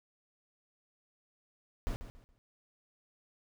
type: noise with echo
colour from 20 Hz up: brown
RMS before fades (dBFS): -34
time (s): 1.87-1.96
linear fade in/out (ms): 0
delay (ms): 140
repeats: 3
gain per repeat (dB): -11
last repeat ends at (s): 2.38
effects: none